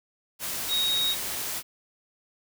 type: tone in noise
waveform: sine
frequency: 3774 Hz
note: A#7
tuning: 21 cents sharp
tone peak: -23 dBFS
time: 0.68-1.16 s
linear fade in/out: 50 ms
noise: white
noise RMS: -32 dBFS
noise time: 0.39-1.63 s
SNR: +6 dB
effects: none